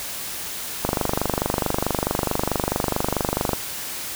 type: click train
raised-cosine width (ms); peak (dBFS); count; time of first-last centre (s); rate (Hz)
1; -6; 67; 0.85-3.533; 24.6
effects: white hiss -31 dBFS RMS until 4.15 s